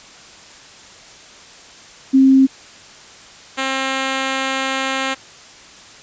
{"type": "tone pair in turn", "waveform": ["sine", "5% pulse"], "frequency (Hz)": [266.6, 266.6], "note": ["C4", "C4"], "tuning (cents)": [33, 33], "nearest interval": "unison", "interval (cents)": 0, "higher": "neither", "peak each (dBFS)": -7, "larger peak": "neither", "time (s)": [[2.13, 2.47], [3.57, 5.15]], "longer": "second", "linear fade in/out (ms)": 20, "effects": ["white hiss -41 dBFS RMS until 6.02 s", "resampled to 16000 Hz"]}